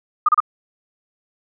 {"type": "tone bursts", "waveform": "sine", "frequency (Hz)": 1224, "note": "D#6", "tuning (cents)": -29, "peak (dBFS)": -10, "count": 3, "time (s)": [0.26, 0.403], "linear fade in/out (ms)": 5, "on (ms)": 27, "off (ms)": 31, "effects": []}